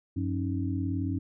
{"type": "tone cluster", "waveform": "sine", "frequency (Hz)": [94.9, 175.6, 272.4, 310.8], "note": ["F#2", "F3", "C#4", "D#4"], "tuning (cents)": [44, 10, -30, -2], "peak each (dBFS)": [-30, -39, -32, -36], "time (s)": [0.16, 1.19], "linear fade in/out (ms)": 10, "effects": []}